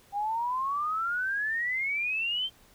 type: exponential sweep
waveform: sine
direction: up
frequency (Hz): 794 to 3166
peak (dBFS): -27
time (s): 0.12-2.5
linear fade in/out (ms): 50
effects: pink hiss -59 dBFS RMS until 2.74 s